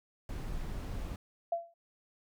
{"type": "noise", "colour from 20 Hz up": "brown", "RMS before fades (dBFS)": -38, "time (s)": [0.29, 1.16], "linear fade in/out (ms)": 2}
{"type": "tone with exponential decay", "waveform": "sine", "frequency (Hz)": 679, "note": "F5", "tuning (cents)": -49, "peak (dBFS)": -26, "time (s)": [1.52, 1.74], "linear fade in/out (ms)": 5, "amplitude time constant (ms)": 46}
{"effects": []}